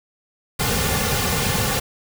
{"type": "noise with comb filter", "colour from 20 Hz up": "pink", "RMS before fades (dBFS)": -21, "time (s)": [0.59, 1.8], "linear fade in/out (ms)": 10, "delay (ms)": 3.1, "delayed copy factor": -0.8, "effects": []}